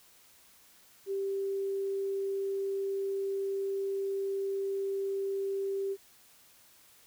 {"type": "tone", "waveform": "sine", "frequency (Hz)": 392, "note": "G4", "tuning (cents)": 0, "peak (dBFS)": -30, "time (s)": [1.06, 5.97], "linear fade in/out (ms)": 50, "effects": ["white hiss -60 dBFS RMS until 7.06 s"]}